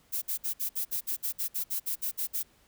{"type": "noise bursts", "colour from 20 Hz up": "violet", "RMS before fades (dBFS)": -31, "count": 15, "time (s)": [0.12, 2.432], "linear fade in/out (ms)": 20, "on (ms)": 100, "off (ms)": 58, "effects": ["pink hiss -64 dBFS RMS until 2.67 s"]}